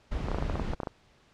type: noise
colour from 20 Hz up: brown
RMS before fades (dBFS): -32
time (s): 0.11-0.75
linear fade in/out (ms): 10
type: clicks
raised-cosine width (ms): 1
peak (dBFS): -18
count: 12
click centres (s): 0.285 / 0.316 / 0.346 / 0.385 / 0.425 / 0.498 / 0.556 / 0.597 / 0.735 / 0.802 / 0.833 / 0.872
effects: pink hiss -62 dBFS RMS until 1.33 s + low-pass 5000 Hz 12 dB/octave